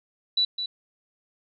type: tone with echo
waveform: sine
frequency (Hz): 3951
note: B7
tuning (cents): 0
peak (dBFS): -19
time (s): 0.37-0.45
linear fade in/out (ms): 5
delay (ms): 210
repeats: 1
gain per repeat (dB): -8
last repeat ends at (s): 0.66
effects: none